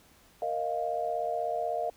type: chord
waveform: sine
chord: Bb suspended fourth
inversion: none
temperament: equal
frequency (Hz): 466.2 / 622.3 / 698.5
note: Bb4 / Eb5 / F5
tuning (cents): 0 / 0 / 0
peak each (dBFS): -36 / -33 / -31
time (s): 0.42-1.9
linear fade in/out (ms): 2
effects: pink hiss -60 dBFS RMS until 1.96 s